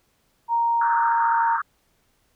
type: tone with pitch glide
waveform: sine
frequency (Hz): 932.3 to 922.7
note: A#5 to A#5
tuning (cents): 0 to -18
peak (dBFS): -18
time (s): 0.48-1.59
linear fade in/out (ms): 50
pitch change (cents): -18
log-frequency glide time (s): 0.75-1.41
type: band-pass noise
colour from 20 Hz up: white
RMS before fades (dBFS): -27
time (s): 0.81-1.62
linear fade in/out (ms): 5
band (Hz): 1100 to 1600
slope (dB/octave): 96
effects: pink hiss -66 dBFS RMS until 2.35 s